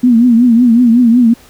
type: tone with vibrato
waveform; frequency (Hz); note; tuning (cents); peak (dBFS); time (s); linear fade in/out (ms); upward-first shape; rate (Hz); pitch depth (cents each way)
sine; 238; A#3; +36; -4; 0.03-1.34; 10; triangle; 5.4; 120
effects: pink hiss -42 dBFS RMS until 1.49 s